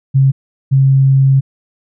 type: tone pair in turn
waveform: sine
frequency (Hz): 135.1 / 135.1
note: C#3 / C#3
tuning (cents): -44 / -44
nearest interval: unison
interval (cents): 0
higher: neither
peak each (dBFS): -6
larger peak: neither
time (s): 0.14-0.32 / 0.71-1.41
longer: second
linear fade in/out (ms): 20
effects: none